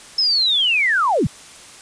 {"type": "linear sweep", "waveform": "sine", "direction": "down", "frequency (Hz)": [5274, 84.1], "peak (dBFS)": -14, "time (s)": [0.18, 1.27], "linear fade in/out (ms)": 5, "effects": ["white hiss -41 dBFS RMS until 1.81 s", "resampled to 22050 Hz"]}